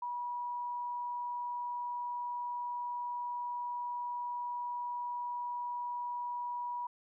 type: tone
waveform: sine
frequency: 970 Hz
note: B5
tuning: 31 cents flat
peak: -35 dBFS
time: 0.02-6.87 s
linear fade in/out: 5 ms
effects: none